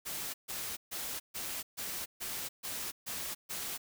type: noise bursts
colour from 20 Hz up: white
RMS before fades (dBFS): -39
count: 9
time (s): 0.05-3.78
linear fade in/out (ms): 20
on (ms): 290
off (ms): 140
effects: none